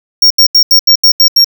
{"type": "tone bursts", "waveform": "square", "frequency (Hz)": 5550, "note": "F8", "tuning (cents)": -12, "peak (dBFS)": -3, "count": 8, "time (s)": [0.22, 1.445], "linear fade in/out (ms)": 5, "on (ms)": 84, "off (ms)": 79, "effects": ["7-bit"]}